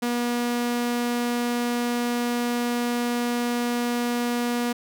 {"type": "tone", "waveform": "sawtooth", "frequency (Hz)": 240.6, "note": "B3", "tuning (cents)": -45, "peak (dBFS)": -19, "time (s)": [0.02, 4.73], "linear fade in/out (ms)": 10, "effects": []}